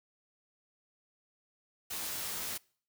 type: noise with comb filter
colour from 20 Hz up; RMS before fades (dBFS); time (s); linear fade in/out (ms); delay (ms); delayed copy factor
white; -38; 1.9-2.58; 10; 16; +0.6
effects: noise-tail reverb RT60 0.5 s tail -25 dB re dry